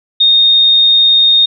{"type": "tone", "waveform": "sine", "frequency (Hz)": 3691, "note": "A#7", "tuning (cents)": -18, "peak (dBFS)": -5, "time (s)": [0.2, 1.46], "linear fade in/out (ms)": 10, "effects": []}